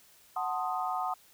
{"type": "chord", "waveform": "sine", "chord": "F# diminished seventh", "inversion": "none", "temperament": "equal with one note detuned", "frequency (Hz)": [740, 886.6, 1046.5, 1244.5], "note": ["F#5", "A5", "C6", "Eb6"], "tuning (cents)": [0, 13, 0, 0], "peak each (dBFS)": [-33, -37, -38, -35], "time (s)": [0.36, 1.14], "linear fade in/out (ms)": 5, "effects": ["white hiss -60 dBFS RMS until 1.33 s"]}